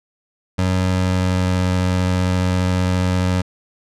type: tone with pitch glide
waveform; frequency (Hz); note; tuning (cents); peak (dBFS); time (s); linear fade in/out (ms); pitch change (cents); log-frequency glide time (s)
25% pulse; 92.5 to 91.49; F#2 to F#2; 0 to -19; -12; 0.58-3.42; 10; -19; 0.82-1.68
effects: low-pass 8000 Hz 12 dB/octave

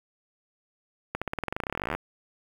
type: accelerating click train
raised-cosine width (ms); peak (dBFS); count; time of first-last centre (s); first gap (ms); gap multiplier
0.5; -14; 27; 1.15-1.95; 66; 0.93
effects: 7-bit

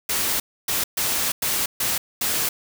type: noise bursts at uneven times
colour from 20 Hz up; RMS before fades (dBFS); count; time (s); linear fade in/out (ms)
white; -23; 6; 0.09-0.4 / 0.68-0.84 / 0.97-1.32 / 1.42-1.66 / 1.8-1.98 / 2.21-2.49; 5
effects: none

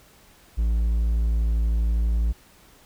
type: tone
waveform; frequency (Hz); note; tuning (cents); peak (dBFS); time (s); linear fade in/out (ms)
triangle; 56.2; A1; +37; -17; 0.57-2.33; 20
effects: pink hiss -54 dBFS RMS until 2.85 s

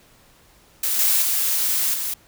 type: noise with level steps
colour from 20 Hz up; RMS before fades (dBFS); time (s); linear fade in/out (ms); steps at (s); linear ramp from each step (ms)
blue; -22 / -18 / -21 / -26; 0.83-2.14; 5; 0.99 / 1.22 / 1.94; 2
effects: pink hiss -54 dBFS RMS until 2.27 s

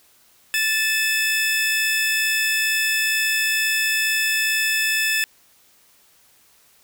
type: tone pair together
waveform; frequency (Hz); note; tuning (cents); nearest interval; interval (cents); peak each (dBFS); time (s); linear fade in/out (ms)
sawtooth; 1757.4 / 2605; A6 / E7; -3 / -21; perfect fifth; 682; -18; 0.54-5.24; 0
effects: white hiss -56 dBFS RMS until 6.83 s

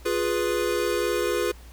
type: chord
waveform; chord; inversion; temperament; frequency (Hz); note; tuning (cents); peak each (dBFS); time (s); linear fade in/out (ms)
square; F diminished; none; equal with one note detuned; 351.5 / 415.3 / 493.9; F4 / Ab4 / Cb5; +11 / 0 / 0; -28; 0.05-1.52; 10
effects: added 60 Hz sine -43 dBFS peak until 1.72 s + pink hiss -52 dBFS RMS until 1.72 s

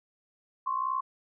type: tone pair together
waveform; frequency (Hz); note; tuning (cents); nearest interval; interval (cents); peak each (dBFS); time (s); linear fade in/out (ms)
sine; 1046.8 / 1108.7; C6 / C#6; 0 / 0; minor second; 100; -29 / -32; 0.66-1.01; 10
effects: none

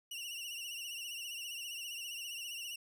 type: tone with vibrato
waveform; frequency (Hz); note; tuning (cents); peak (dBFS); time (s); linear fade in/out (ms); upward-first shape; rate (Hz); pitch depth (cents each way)
sawtooth; 2828; F7; +21; -38; 0.11-2.76; 5; sine; 15; 74
effects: none

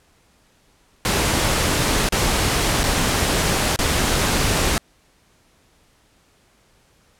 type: noise with dropouts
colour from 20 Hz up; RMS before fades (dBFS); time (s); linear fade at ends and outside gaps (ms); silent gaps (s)
pink; -19; 1.05-4.78; 1; 2.089-2.123 / 2.833-2.838 / 3.761-3.789
effects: pink hiss -58 dBFS RMS until 7.19 s + low-pass 11000 Hz 12 dB/octave

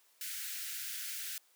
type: high-pass noise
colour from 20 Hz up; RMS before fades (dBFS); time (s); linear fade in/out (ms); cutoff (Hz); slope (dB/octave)
white; -41; 0.21-1.38; 2; 1400; 96
effects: white hiss -68 dBFS RMS until 1.55 s + high-pass 400 Hz 12 dB/octave

